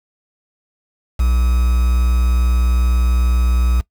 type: tone with quantisation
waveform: triangle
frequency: 61.2 Hz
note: B1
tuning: 15 cents flat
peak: -10 dBFS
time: 1.19-3.81 s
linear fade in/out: 10 ms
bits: 5
effects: noise-tail reverb RT60 0.1 s tail -20 dB re dry